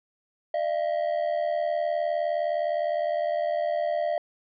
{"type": "ring-modulated tone", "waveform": "triangle", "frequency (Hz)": 642, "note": "E5", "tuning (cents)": -46, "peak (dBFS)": -19, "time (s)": [0.54, 4.18], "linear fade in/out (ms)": 2, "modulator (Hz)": 39.8, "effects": ["resampled to 11025 Hz"]}